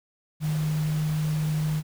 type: tone in noise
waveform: sine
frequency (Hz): 154.1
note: D#3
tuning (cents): -16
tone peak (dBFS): -23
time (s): 0.4-1.83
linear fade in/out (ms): 50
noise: pink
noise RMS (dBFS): -40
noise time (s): 0.4-1.83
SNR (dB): +14
effects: none